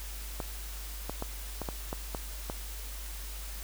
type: clicks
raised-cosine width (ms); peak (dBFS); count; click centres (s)
1; -20; 8; 0.402 / 1.096 / 1.224 / 1.617 / 1.688 / 1.929 / 2.148 / 2.499
effects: added 50 Hz sine -39 dBFS peak until 3.63 s + white hiss -45 dBFS RMS until 3.63 s